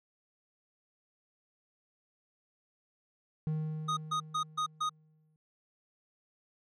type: tone with exponential decay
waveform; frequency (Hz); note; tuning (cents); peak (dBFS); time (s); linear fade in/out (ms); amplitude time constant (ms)
triangle; 155.56; D#3; 0; -27; 3.47-5.36; 0; 410
type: tone bursts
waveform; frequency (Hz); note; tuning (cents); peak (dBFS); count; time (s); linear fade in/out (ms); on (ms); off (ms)
square; 1244.5; D#6; 0; -30; 5; 3.88-4.895; 10; 91; 140
effects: low-pass 6000 Hz 12 dB/octave